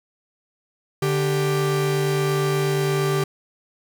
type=tone pair together; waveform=45% pulse; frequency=146.83 / 392 Hz; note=D3 / G4; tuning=0 / 0 cents; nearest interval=octave + perfect fourth; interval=1700 cents; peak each=-22 / -22 dBFS; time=1.02-3.24 s; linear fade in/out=5 ms; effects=none